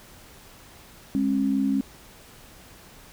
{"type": "tone pair together", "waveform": "sine", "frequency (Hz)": [205.5, 270], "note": ["G#3", "C#4"], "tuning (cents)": [-18, -45], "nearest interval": "perfect fourth", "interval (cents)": 473, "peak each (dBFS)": [-25, -22], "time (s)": [1.15, 1.81], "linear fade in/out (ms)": 0, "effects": ["pink hiss -49 dBFS RMS until 3.12 s"]}